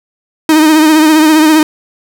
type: tone with vibrato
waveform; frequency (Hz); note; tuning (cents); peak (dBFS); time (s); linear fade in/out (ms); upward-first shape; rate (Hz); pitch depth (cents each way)
45% pulse; 311.4; D#4; +2; -4; 0.49-1.63; 2; triangle; 15; 56
effects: none